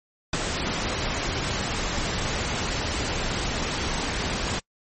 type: noise with ADSR envelope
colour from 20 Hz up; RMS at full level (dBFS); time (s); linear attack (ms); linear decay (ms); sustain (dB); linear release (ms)
pink; -22; 0.33-4.6; 4; 31; -5; 16
effects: noise-tail reverb RT60 0.1 s tail -26 dB re dry + MP3 32 kbps